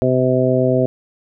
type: harmonic tone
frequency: 128.3 Hz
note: C3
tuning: 34 cents flat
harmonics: 1 / 2 / 3 / 4 / 5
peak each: -19 / -19 / -19 / -19 / -19 dBFS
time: 0.02-0.86 s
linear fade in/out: 0 ms
effects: none